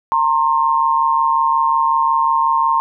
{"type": "tone pair together", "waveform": "sine", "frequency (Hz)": [918, 1063.5], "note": ["A#5", "C6"], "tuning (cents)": [-27, 28], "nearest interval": "minor third", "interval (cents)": 255, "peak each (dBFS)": -15, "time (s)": [0.12, 2.8], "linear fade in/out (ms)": 0, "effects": []}